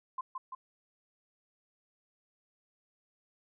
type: tone with echo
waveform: sine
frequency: 1040 Hz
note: C6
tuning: 11 cents flat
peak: -33 dBFS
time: 0.18-0.21 s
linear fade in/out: 5 ms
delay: 170 ms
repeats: 2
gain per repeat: -3 dB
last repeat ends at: 0.55 s
effects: none